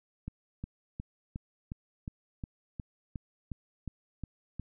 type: click train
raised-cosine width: 5 ms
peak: -25 dBFS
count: 13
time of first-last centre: 0.28-4.597 s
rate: 2.78 Hz
effects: none